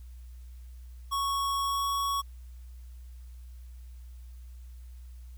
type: tone with pitch glide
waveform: square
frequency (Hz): 1108.7 to 1115.8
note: C#6 to C#6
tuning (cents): 0 to +11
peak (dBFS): -28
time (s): 1.11-2.22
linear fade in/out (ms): 20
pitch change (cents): +11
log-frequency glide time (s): 1.62-1.87
effects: added 61 Hz sine -43 dBFS peak until 5.37 s + white hiss -66 dBFS RMS until 5.37 s